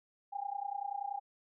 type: tone with amplitude modulation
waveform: sine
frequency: 805 Hz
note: G5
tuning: 46 cents sharp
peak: -32 dBFS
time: 0.32-1.2 s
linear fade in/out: 20 ms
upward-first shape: sine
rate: 30.4 Hz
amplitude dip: 90%
effects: none